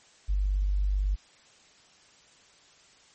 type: tone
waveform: sine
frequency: 49 Hz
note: G1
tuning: in tune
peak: -23 dBFS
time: 0.28-1.16 s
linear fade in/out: 20 ms
effects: white hiss -58 dBFS RMS until 3.14 s + MP3 32 kbps